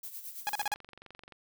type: noise with tremolo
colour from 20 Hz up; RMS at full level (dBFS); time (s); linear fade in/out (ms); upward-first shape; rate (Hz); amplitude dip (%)
violet; -41; 0.03-0.68; 5; sine; 9.1; 65
type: tone bursts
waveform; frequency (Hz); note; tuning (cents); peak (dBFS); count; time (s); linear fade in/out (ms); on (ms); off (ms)
sawtooth; 830.6; G#5; 0; -25; 5; 0.47-0.74; 0; 22; 40
type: click train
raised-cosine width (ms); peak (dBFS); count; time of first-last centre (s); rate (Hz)
0.3; -33; 17; 0.63-1.323; 23.1
effects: none